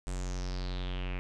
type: tone with low-pass filter sweep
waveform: square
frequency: 45.59 Hz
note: F#1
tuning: 25 cents flat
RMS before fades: -35 dBFS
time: 0.07-1.19 s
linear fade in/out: 0 ms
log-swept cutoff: 8400 to 2400 Hz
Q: 4.9
effects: none